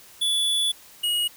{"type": "tone pair in turn", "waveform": "square", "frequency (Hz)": [3440, 2893], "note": ["A7", "F#7"], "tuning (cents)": [-40, -40], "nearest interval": "minor third", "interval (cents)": 300, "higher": "first", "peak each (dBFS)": [-21, -22], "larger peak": "first", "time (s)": [[0.21, 0.72], [1.03, 1.28]], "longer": "first", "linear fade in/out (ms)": 10, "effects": ["white hiss -49 dBFS RMS until 1.36 s"]}